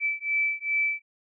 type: beating tone pair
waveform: sine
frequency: 2315 / 2317.5 Hz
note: D7 / D7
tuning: -25 / -24 cents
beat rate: 2.5 Hz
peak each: -27 dBFS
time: 0-1.02 s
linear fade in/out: 50 ms
effects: none